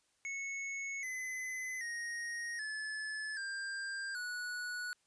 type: tone with pitch steps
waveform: square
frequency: 2200 / 2029 / 1871.5 / 1726.1 / 1592 / 1468.3 Hz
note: C#7 / B6 / A#6 / A6 / G6 / F#6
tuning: -14 / +46 / +6 / -34 / +26 / -14 cents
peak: -39 dBFS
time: 0.25-4.93 s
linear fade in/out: 0 ms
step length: 780 ms
effects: white hiss -75 dBFS RMS until 5.06 s + resampled to 22050 Hz